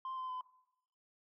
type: tone with pitch steps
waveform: sine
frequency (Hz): 1046.5 / 1030.9 / 1015.5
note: C6 / C6 / B5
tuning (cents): 0 / -26 / +48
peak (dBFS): -37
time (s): 0.05-0.41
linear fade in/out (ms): 2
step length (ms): 120
effects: noise-tail reverb RT60 0.8 s tail -18 dB re dry + tanh soft clip ceiling -37 dBFS